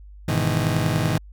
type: chord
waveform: 35% pulse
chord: E major seventh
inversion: first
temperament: just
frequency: 103.01 / 123.61 / 154.51 / 164.81 Hz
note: G#2 / B2 / D#3 / E3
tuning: -14 / +2 / -12 / 0 cents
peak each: -24 / -24 / -22 / -25 dBFS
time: 0.28-1.18 s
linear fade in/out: 5 ms
effects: added 50 Hz sine -40 dBFS peak until 1.32 s